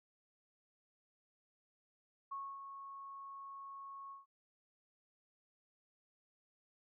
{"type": "tone with ADSR envelope", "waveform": "sine", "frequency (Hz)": 1100, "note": "C#6", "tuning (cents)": -14, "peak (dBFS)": -40, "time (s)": [2.31, 4.26], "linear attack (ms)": 11, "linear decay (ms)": 260, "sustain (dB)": -7, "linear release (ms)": 150, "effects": []}